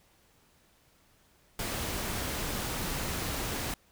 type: noise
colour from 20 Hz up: pink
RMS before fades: -34 dBFS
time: 1.59-3.74 s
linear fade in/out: 2 ms
effects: pink hiss -65 dBFS RMS until 3.91 s